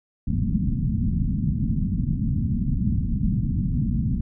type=low-pass noise; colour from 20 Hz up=white; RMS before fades=-23 dBFS; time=0.27-4.21 s; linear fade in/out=5 ms; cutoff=230 Hz; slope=48 dB/octave; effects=none